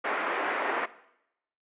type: band-pass noise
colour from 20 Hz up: white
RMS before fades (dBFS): -30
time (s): 0.04-0.86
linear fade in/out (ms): 10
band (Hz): 310 to 1900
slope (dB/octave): 24
effects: noise-tail reverb RT60 0.8 s tail -17 dB re dry + resampled to 8000 Hz